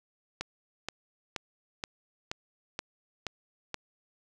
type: click train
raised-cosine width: 0.2 ms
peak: -16 dBFS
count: 8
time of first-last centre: 0.41-3.743 s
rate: 2.1 Hz
effects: none